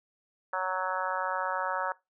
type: harmonic tone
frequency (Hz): 185.8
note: F#3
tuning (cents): +7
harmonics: 3 / 4 / 5 / 6 / 7 / 8 / 9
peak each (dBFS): -36 / -38 / -34 / -37 / -35 / -37 / -39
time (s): 0.53-1.92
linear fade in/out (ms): 2
effects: noise-tail reverb RT60 0.2 s tail -20 dB re dry